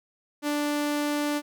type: tone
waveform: sawtooth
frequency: 293.7 Hz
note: D4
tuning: in tune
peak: -21 dBFS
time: 0.42-1.42 s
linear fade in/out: 50 ms
effects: none